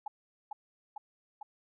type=tone with echo; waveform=sine; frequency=840 Hz; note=G#5; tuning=19 cents sharp; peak=-34 dBFS; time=0.06-0.08 s; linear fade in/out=5 ms; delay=450 ms; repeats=3; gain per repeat=-2 dB; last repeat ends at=1.43 s; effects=none